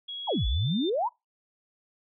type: tone with pitch glide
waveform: sine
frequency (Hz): 3322 to 3602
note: G#7 to A7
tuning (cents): 0 to +40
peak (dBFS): -34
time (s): 0.08-0.9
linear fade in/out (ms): 10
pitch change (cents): +140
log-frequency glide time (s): 0.27-0.75
type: exponential two-way sweep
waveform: sine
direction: down then up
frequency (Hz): 1046.5 to 51.91 to 1046.5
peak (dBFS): -24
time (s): 0.27-1.09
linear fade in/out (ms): 20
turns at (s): 0.47
effects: noise-tail reverb RT60 0.2 s tail -23 dB re dry